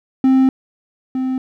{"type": "tone pair in turn", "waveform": "triangle", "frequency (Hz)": [263.1, 259.6], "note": ["C4", "C4"], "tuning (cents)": [10, -13], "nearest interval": "unison", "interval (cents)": 23, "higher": "first", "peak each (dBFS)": [-7, -15], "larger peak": "first", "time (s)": [[0.24, 0.49], [1.15, 1.38]], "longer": "first", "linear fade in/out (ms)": 2, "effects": []}